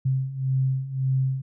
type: beating tone pair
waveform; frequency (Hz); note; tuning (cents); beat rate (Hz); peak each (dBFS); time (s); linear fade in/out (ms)
sine; 131.1 / 132.9; C3 / C3; +4 / +27; 1.8; -27 / -23; 0.05-1.42; 10
effects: none